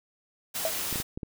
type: noise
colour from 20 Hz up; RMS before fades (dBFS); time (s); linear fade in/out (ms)
white; -32; 0.54-1.03; 20
type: tone with exponential decay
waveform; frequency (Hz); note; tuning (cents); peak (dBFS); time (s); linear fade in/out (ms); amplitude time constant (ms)
triangle; 645; E5; -38; -20; 0.65-0.76; 2; 22
type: clicks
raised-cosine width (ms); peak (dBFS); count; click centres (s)
3; -22; 5; 0.927 / 0.958 / 1.001 / 1.175 / 1.232
effects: none